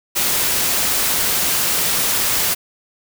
white noise, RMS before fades -18 dBFS, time 0.15-2.55 s, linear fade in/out 20 ms, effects none

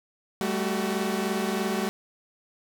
sawtooth tone cluster, 196.3 / 219.5 / 375.5 Hz, G3 / A3 / F#4, +3 / -4 / +26 cents, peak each -26 dBFS, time 0.41-1.89 s, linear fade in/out 0 ms, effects none

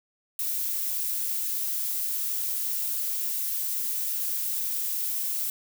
violet noise, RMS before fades -29 dBFS, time 0.39-5.5 s, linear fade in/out 2 ms, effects none

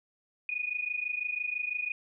sine tone pair together, 2457 / 2483 Hz, D#7 / D#7, -22 / -4 cents, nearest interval unison, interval 18 cents, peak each -33 / -34 dBFS, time 0.49-1.92 s, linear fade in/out 2 ms, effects none

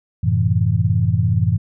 sine chord, F# half-diminished seventh, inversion none, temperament equal, 92.5 / 110 / 130.81 / 164.81 Hz, F#2 / A2 / C3 / E3, 0 / 0 / 0 / 0 cents, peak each -19 / -17 / -23 / -21 dBFS, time 0.23-1.58 s, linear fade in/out 10 ms, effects none

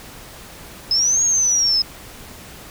sine linear two-way sweep, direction up then down, 5110 to 6645 to 5110 Hz, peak -14 dBFS, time 0.91-1.82 s, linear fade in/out 2 ms, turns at 1.22 s, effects pink hiss -39 dBFS RMS until 2.7 s

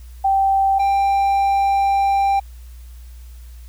sine / triangle tone pair in turn, 780 / 790.4 Hz, G5 / G5, -9 / +14 cents, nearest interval unison, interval 23 cents, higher second, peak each -13 / -12 dBFS, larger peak second, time 0.24-0.79 / 0.79-2.4 s, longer second, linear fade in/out 10 ms, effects added 60 Hz sine -35 dBFS peak until 3.68 s + white hiss -53 dBFS RMS until 3.68 s

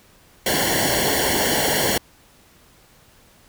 pink noise with comb filter, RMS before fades -20 dBFS, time 0.46-1.98 s, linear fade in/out 5 ms, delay 0.8 ms, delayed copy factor -1, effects pink hiss -53 dBFS RMS until 3.48 s

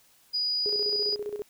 sine tone, 4921 Hz, D#8, 20 cents flat, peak -25 dBFS, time 0.33-1.16 s, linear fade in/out 20 ms
sine tone with tremolo, 415.3 Hz, G#4, in tune, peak -29 dBFS, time 0.66-1.42 s, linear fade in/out 0 ms, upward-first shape square, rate 15 Hz, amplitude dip 65%
effects white hiss -61 dBFS RMS until 1.49 s

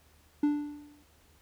triangle tone with exponential decay, 293.7 Hz, D4, in tune, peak -19 dBFS, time 0.43-1.03 s, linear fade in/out 5 ms, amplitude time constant 130 ms, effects added 76 Hz sine -64 dBFS peak until 1.41 s + pink hiss -64 dBFS RMS until 1.41 s

